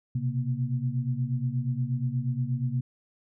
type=tone cluster; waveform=sine; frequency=123.6 / 132 / 236.5 Hz; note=B2 / C3 / A#3; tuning=+2 / +16 / +25 cents; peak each=-30 / -28 / -35 dBFS; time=0.15-2.81 s; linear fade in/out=5 ms; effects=none